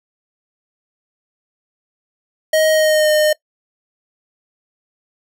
square tone with pitch glide, 628 to 610.5 Hz, D#5 to D#5, +16 to -33 cents, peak -12 dBFS, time 2.53-3.33 s, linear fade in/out 5 ms, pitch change -49 cents, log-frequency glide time 2.71-3.1 s, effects noise-tail reverb RT60 0.1 s tail -22 dB re dry

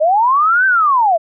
sine linear two-way sweep, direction up then down, 587.3 to 1568 to 626 Hz, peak -9 dBFS, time 0-1.18 s, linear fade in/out 20 ms, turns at 0.66 s, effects none

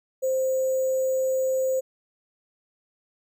sine tone with sample-and-hold, 523.3 Hz, C5, in tune, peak -21 dBFS, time 0.22-1.81 s, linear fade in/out 20 ms, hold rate 7350 Hz, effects none

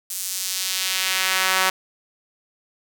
sawtooth tone with high-pass filter sweep, 188 Hz, F#3, 28 cents sharp, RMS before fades -23 dBFS, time 0.1-1.7 s, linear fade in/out 5 ms, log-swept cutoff 8400 to 1100 Hz, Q 0.94, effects none

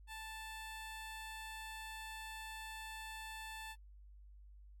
15% pulse tone, 880 Hz, A5, in tune, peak -40 dBFS, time 0.07-3.76 s, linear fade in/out 50 ms, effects added 50 Hz sine -55 dBFS peak until 4.8 s + AAC 64 kbps

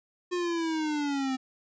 square linear sweep, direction down, 360 to 257.9 Hz, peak -28 dBFS, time 0.31-1.37 s, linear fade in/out 20 ms, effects resampled to 16000 Hz

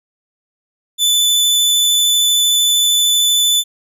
sawtooth tone with vibrato, 3501 Hz, A7, 9 cents flat, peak -8 dBFS, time 0.98-3.64 s, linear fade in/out 50 ms, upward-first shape square, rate 13 Hz, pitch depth 8 cents each way, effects none

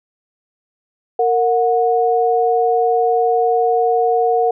sine tone pair together, 461.5 / 730 Hz, A#4 / F#5, -17 / -24 cents, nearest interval minor sixth, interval 793 cents, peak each -15 dBFS, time 1.19-4.51 s, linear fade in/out 5 ms, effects none

